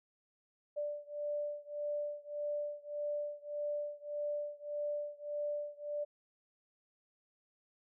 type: beating tone pair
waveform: sine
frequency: 587.3 / 589 Hz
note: D5 / D5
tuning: 0 / +5 cents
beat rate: 1.7 Hz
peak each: -39 / -40 dBFS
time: 0.76-6.05 s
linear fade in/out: 20 ms
effects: none